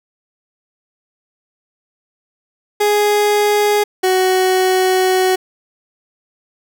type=tone pair in turn; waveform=30% pulse; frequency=415.3 / 372.7 Hz; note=G#4 / F#4; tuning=0 / +13 cents; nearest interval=major second; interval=187 cents; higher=first; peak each=-9 dBFS; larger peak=neither; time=2.8-3.84 / 4.03-5.36 s; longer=second; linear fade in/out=10 ms; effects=none